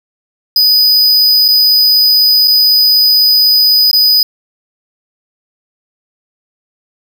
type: tone with dropouts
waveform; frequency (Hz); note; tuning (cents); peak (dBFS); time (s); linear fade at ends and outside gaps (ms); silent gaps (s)
square; 4978; D#8; 0; -6; 0.56-4.23; 2; 1.482-1.486 / 2.475-2.479 / 3.913-3.93
effects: none